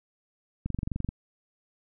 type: click train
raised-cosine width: 5 ms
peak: -18 dBFS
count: 11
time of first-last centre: 0.66-1.089 s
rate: 23.3 Hz
effects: none